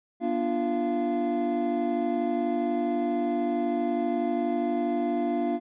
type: tone cluster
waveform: triangle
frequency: 241.3 / 293.8 / 345.8 / 688 Hz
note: B3 / D4 / F4 / F5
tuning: -40 / +1 / -17 / -26 cents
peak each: -28 dBFS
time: 0.2-5.6 s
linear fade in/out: 50 ms
effects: resampled to 8000 Hz